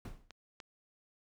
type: noise with exponential decay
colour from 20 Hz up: brown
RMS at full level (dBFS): -37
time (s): 0.05-0.32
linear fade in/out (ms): 2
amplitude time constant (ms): 58
type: clicks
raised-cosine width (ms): 0.2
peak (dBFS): -30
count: 2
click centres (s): 0.307 / 0.602
effects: none